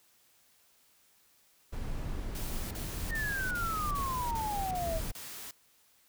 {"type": "noise", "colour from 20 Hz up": "brown", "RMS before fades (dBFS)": -37, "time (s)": [1.72, 5.12], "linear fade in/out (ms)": 10}
{"type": "noise bursts", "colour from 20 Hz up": "white", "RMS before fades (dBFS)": -44, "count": 8, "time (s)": [2.35, 5.51], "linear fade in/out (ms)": 2, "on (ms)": 360, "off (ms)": 40}
{"type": "exponential sweep", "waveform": "sine", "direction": "down", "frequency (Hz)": [1864.7, 628], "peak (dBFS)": -32, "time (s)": [3.09, 5.01], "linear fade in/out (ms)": 50}
{"effects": ["white hiss -66 dBFS RMS until 6.08 s"]}